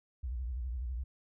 sine tone with vibrato, 61.74 Hz, B1, in tune, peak -34 dBFS, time 0.23-1.04 s, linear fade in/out 10 ms, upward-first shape sine, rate 12 Hz, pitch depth 170 cents each way, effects none

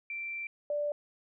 sine tone pair in turn, 2349 / 587.2 Hz, D7 / D5, 0 / 0 cents, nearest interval 2 octaves, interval 2400 cents, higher first, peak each -35 / -29 dBFS, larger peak second, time 0.1-0.47 / 0.7-0.92 s, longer first, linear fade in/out 2 ms, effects none

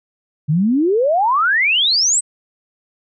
sine exponential sweep, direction up, 141.3 to 8372 Hz, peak -12 dBFS, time 0.48-2.21 s, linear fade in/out 20 ms, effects none

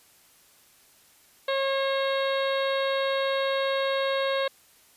harmonic tone with a mistuned harmonic, 543 Hz, C#5, 36 cents flat, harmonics 1 / 2 / 3 / 4 / 5 / 6 / 7 / 8, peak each -25 / -32 / -34 / -37 / -40 / -40 / -35 / -43 dBFS, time 1.48-4.48 s, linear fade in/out 5 ms, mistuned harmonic 4, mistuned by -16 cents, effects white hiss -58 dBFS RMS until 4.96 s + resampled to 32000 Hz

